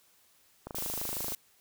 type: click train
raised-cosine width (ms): 1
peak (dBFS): -25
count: 18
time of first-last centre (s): 0.67-1.321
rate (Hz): 26.1
type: noise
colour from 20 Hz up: blue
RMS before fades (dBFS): -36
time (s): 0.75-1.35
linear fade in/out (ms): 2
effects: white hiss -65 dBFS RMS until 1.6 s